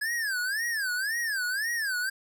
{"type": "tone with vibrato", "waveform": "square", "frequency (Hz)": 1663, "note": "G#6", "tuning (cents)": 2, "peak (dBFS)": -28, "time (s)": [0.01, 2.1], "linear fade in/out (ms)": 10, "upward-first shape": "sine", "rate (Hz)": 1.9, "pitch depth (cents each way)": 230, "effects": []}